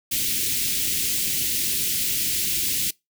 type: band-stop noise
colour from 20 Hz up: white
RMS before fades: -24 dBFS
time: 0.11-2.91 s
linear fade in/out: 10 ms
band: 360 to 2300 Hz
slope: 24 dB/octave
effects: noise-tail reverb RT60 0.2 s tail -24 dB re dry